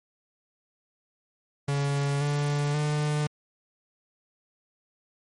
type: tone with pitch steps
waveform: 45% pulse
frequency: 141.3 / 145.27 / 149.36 Hz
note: C#3 / D3 / D3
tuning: +34 / -19 / +30 cents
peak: -24 dBFS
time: 1.68-3.27 s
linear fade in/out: 5 ms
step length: 530 ms
effects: MP3 48 kbps